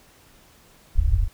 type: low-pass noise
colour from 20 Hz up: pink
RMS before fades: -19 dBFS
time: 0.95-1.28 s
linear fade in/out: 10 ms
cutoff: 100 Hz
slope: 96 dB/octave
effects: pink hiss -54 dBFS RMS until 1.33 s